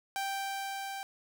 sawtooth tone with level ramp, 784 Hz, G5, in tune, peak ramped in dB -28 to -34 dBFS, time 0.16-1.03 s, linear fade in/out 0 ms, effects none

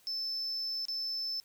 sine tone with dropouts, 5274 Hz, E8, in tune, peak -31 dBFS, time 0.07-1.4 s, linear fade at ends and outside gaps 0 ms, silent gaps 0.853-0.884 s, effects tanh soft clip ceiling -31 dBFS + white hiss -64 dBFS RMS until 1.44 s

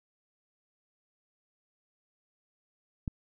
click, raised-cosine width 5 ms, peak -20 dBFS, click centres 3.078 s, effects none

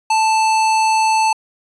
square tone, 880 Hz, A5, in tune, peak -13 dBFS, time 0.1-1.33 s, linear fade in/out 5 ms, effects resampled to 22050 Hz

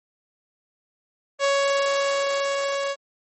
sawtooth tone with level ramp, 557 Hz, C#5, 8 cents sharp, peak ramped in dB -14 to -20 dBFS, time 1.39-2.96 s, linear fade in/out 50 ms, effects MP3 32 kbps

